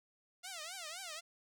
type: tone with vibrato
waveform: 5% pulse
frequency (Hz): 689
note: F5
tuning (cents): -24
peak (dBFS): -32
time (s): 0.43-1.21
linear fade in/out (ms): 20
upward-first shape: triangle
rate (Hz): 3.9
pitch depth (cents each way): 250
effects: none